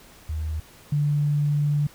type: tone pair in turn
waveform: sine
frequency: 78 / 146.57 Hz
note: D#2 / D3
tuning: +5 / -3 cents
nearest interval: major seventh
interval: 1092 cents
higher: second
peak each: -25 / -19 dBFS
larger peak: second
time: 0.29-0.6 / 0.92-1.87 s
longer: second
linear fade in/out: 5 ms
effects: pink hiss -50 dBFS RMS until 1.94 s